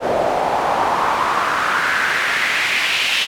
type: noise with band-pass filter sweep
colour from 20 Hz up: pink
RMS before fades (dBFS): -18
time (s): 0-3.27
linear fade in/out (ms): 50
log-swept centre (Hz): 580 to 3000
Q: 2.7
effects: none